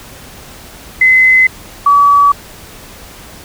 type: tone pair in turn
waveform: sine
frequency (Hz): 2041 / 1142.6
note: C7 / D6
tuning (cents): -44 / -48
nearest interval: minor seventh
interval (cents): 1004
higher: first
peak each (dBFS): -4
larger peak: neither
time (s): 1.01-1.47 / 1.86-2.32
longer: neither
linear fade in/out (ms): 5
effects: pink hiss -34 dBFS RMS until 3.44 s